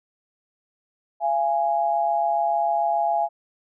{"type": "tone pair together", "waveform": "sine", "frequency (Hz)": [682, 828.9], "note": ["F5", "G#5"], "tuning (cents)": [-41, -4], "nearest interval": "minor third", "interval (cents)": 337, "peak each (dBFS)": -22, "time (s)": [1.2, 3.29], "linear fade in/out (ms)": 50, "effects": []}